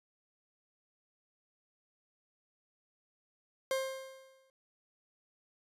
40% pulse tone with exponential decay, 530 Hz, C5, 22 cents sharp, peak -28 dBFS, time 3.71-4.5 s, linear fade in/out 1 ms, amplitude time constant 170 ms, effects resampled to 32000 Hz

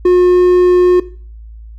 triangle tone with hard clipping, 359.8 Hz, F#4, 48 cents flat, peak -6 dBFS, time 0.05-1 s, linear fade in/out 5 ms, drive 6 dB, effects noise-tail reverb RT60 0.4 s tail -17 dB re dry + added 55 Hz sine -30 dBFS peak until 1.78 s

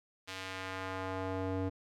square tone with band-pass filter sweep, 94.4 Hz, F#2, 35 cents sharp, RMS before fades -38 dBFS, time 0.27-1.7 s, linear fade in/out 20 ms, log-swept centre 3400 to 350 Hz, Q 0.83, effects none

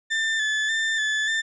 35% pulse tone with vibrato, 1760 Hz, A6, in tune, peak -20 dBFS, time 0.1-1.42 s, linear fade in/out 20 ms, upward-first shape square, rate 1.7 Hz, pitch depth 28 cents each way, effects resampled to 16000 Hz

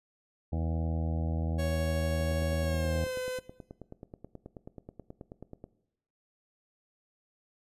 harmonic tone, 81 Hz, E2, 30 cents flat, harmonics 1 / 2 / 3 / 4 / 6 / 7 / 8 / 9 / 10, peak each -30 / -36 / -40 / -42 / -46 / -47 / -48 / -49 / -50 dBFS, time 0.52-3.05 s, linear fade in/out 10 ms
45% pulse tone with pitch glide, 554.4 to 508.4 Hz, C#5 to C5, 0 to -50 cents, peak -33 dBFS, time 1.58-3.4 s, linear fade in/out 20 ms, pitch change -150 cents, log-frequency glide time 2.61-3.17 s
click train, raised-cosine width 2 ms, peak -30 dBFS, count 34, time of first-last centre 2.1-5.641 s, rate 9.32 Hz
effects noise-tail reverb RT60 0.8 s tail -18 dB re dry + resampled to 32000 Hz

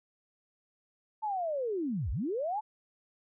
sine linear two-way sweep, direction down then up, 888 to 49 to 888 Hz, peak -30 dBFS, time 1.22-2.61 s, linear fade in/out 20 ms, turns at 2.11 s, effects none

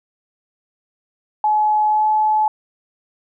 sine tone with pitch glide, 851 to 858.9 Hz, G#5 to A5, +42 to -42 cents, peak -13 dBFS, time 1.44-2.48 s, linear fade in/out 2 ms, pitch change +16 cents, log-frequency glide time 1.88-2.07 s, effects none

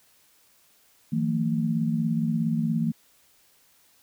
sine tone cluster, 161.7 / 178.7 / 226.2 Hz, E3 / F3 / A3, -33 / +40 / +48 cents, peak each -26 / -32 / -25 dBFS, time 1.12-2.92 s, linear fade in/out 10 ms, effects white hiss -61 dBFS RMS until 4.02 s

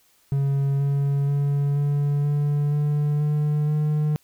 triangle tone with pitch steps, 138.8 / 140.49 / 142.21 / 143.94 / 145.7 / 147.48 / 149.28 / 151.1 Hz, C#3 / C#3 / C#3 / D3 / D3 / D3 / D3 / D3, +3 / +24 / +45 / -34 / -13 / +8 / +29 / +50 cents, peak -17 dBFS, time 0.32-4.16 s, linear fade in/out 0 ms, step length 480 ms, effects white hiss -61 dBFS RMS until 4.23 s

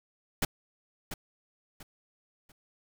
pink noise with echo, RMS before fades -27 dBFS, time 0.42-0.45 s, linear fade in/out 5 ms, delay 690 ms, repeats 3, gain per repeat -10 dB, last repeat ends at 2.52 s, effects none

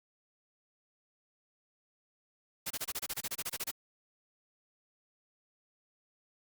white noise bursts, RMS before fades -36 dBFS, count 15, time 2.66-3.713 s, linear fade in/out 10 ms, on 45 ms, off 27 ms, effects Opus 48 kbps

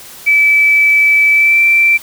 sine tone with pitch glide, 2306 to 2342 Hz, D7 to D7, -32 to -5 cents, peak -6 dBFS, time 0.26-1.98 s, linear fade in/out 20 ms, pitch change +27 cents, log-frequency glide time 1.31-1.61 s, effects white hiss -34 dBFS RMS until 2.02 s

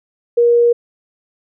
sine tone, 474.3 Hz, A#4, 30 cents sharp, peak -8 dBFS, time 0.37-0.73 s, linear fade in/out 10 ms, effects none

